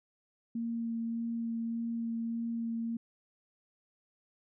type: tone with vibrato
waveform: sine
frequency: 230.5 Hz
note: A#3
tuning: 19 cents flat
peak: -32 dBFS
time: 0.55-2.97 s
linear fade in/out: 5 ms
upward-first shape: sine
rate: 1.7 Hz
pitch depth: 10 cents each way
effects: none